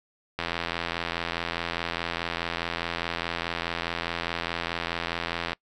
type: click train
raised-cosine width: 0.3 ms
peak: -12 dBFS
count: 437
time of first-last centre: 0.39-5.532 s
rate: 84.8 Hz
effects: noise-tail reverb RT60 0.1 s tail -25 dB re dry